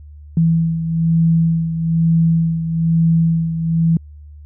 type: beating tone pair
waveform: sine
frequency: 164.3 / 165.4 Hz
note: E3 / E3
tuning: -5 / +6 cents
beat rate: 1.1 Hz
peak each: -13 / -20 dBFS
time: 0.37-3.97 s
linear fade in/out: 2 ms
effects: added 74 Hz sine -35 dBFS peak until 4.45 s

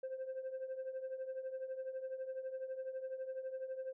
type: tone with tremolo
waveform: sine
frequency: 523.3 Hz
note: C5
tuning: in tune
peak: -35 dBFS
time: 0.03-3.93 s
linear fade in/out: 5 ms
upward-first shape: triangle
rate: 12 Hz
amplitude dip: 80%
effects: tanh soft clip ceiling -37 dBFS

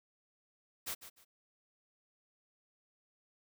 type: noise with echo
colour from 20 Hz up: white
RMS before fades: -39 dBFS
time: 0.86-0.95 s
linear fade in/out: 20 ms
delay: 150 ms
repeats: 2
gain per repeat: -12 dB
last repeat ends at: 1.25 s
effects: none

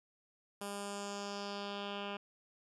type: tone with low-pass filter sweep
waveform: 10% pulse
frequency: 201.7 Hz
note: G3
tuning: 50 cents sharp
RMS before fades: -42 dBFS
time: 0.61-2.17 s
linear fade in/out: 5 ms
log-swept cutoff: 11000 to 2600 Hz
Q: 2.5
effects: none

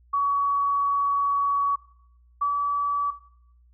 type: tone pair in turn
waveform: sine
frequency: 1129 / 1148.1 Hz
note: C#6 / D6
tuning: +31 / -40 cents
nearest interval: unison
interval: 29 cents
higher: second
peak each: -20 dBFS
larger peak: neither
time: 0.13-1.76 / 2.41-3.11 s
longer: first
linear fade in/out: 10 ms
effects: noise-tail reverb RT60 0.7 s tail -18 dB re dry + added 60 Hz sine -54 dBFS peak until 3.73 s

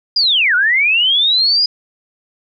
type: linear two-way sweep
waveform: sine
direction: down then up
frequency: 4978 to 1400 to 4978 Hz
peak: -10 dBFS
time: 0.16-1.66 s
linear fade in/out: 5 ms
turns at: 0.55 s
effects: none

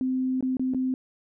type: tone with dropouts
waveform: sine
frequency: 258.5 Hz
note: C4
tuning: 21 cents flat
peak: -23 dBFS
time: 0.01-0.94 s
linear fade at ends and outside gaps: 1 ms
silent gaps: 0.408-0.426 / 0.569-0.595 / 0.737-0.746 s
effects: none

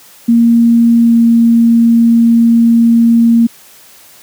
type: tone with pitch glide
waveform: sine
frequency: 233.1 to 231.8 Hz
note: A#3 to A#3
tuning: 0 to -10 cents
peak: -4 dBFS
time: 0.28-3.47 s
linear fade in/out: 10 ms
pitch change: -10 cents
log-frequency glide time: 1.01-1.16 s
effects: white hiss -40 dBFS RMS until 4.22 s + high-pass 100 Hz 12 dB/octave

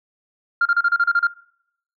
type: tone bursts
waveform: sine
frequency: 1396.9 Hz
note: F6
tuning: in tune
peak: -12 dBFS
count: 9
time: 0.61-1.271 s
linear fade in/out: 5 ms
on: 45 ms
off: 32 ms
effects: noise-tail reverb RT60 0.7 s tail -22 dB re dry + tanh soft clip ceiling -10 dBFS

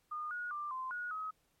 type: tone with pitch steps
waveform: sine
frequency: 1220 / 1448 / 1186 / 1036 / 1451 / 1271 Hz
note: D#6 / F#6 / D6 / C6 / F#6 / D#6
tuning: -34 / -38 / +17 / -17 / -34 / +36 cents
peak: -37 dBFS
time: 0.11-1.31 s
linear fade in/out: 10 ms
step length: 200 ms
effects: pink hiss -75 dBFS RMS until 1.6 s + MP3 64 kbps

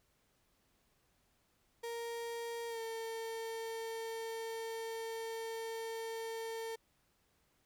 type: tone with pitch glide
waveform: 35% pulse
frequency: 466.2 to 452.4 Hz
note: A#4 to A4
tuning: 0 to +48 cents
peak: -38 dBFS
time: 1.83-6.76 s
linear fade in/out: 10 ms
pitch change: -52 cents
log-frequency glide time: 2.68-2.8 s
effects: pink hiss -75 dBFS RMS until 7.65 s

